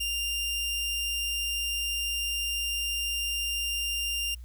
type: tone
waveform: sawtooth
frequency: 2794 Hz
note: F7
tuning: in tune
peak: -25 dBFS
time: 0-4.35 s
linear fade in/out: 10 ms
effects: added 60 Hz sine -40 dBFS peak until 4.44 s + white hiss -65 dBFS RMS until 4.44 s